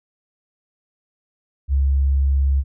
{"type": "tone", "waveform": "sine", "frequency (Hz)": 68.6, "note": "C#2", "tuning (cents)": -17, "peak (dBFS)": -14, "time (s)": [1.68, 2.64], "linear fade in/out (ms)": 50, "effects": []}